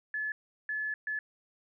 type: tone bursts at uneven times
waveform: sine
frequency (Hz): 1720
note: A6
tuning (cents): -40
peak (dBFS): -31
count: 3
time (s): 0.14-0.32 / 0.69-0.94 / 1.07-1.19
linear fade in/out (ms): 2
effects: none